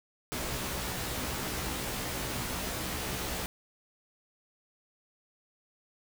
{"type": "noise with comb filter", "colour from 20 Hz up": "pink", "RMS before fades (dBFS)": -35, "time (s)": [0.32, 3.46], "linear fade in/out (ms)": 0, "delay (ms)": 16, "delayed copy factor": 0.7, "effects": []}